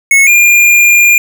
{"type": "tone pair in turn", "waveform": "square", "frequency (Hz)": [2193, 2407], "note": ["C#7", "D7"], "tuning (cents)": [-19, 42], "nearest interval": "major second", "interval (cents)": 161, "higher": "second", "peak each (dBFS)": -4, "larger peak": "neither", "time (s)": [[0.11, 0.27], [0.27, 1.18]], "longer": "second", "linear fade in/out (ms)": 2, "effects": []}